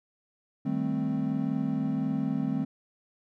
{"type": "chord", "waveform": "triangle", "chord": "A half-diminished seventh", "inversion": "second", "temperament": "equal", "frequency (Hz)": [155.56, 196, 220, 261.6], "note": ["Eb3", "G3", "A3", "C4"], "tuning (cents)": [0, 0, 0, 0], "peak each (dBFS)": [-31, -32, -30, -28], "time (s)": [0.65, 2.65], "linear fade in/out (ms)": 10, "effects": []}